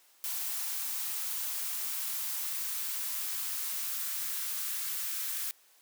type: noise with high-pass filter sweep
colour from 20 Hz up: blue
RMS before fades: -35 dBFS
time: 0.24-5.51 s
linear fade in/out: 0 ms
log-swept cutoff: 760 to 1300 Hz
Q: 1.5
effects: white hiss -63 dBFS RMS until 5.81 s + high-pass 400 Hz 12 dB/octave